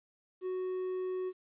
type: tone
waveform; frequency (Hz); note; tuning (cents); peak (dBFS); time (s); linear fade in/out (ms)
triangle; 370; F#4; 0; -31; 0.41-1.33; 50
effects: resampled to 8000 Hz + 12-bit